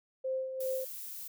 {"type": "tone with tremolo", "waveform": "sine", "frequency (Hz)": 523.3, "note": "C5", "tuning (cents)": 0, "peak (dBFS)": -30, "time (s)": [0.24, 0.85], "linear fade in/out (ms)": 10, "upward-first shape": "sine", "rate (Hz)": 2.7, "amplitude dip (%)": 55}
{"type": "noise", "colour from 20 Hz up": "violet", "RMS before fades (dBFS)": -43, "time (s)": [0.6, 1.28], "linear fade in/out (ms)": 5}
{"effects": []}